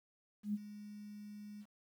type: tone with ADSR envelope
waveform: sine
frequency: 207.7 Hz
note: G#3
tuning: in tune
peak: -32 dBFS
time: 0.43-1.66 s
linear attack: 110 ms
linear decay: 34 ms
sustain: -15 dB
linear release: 52 ms
effects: 11-bit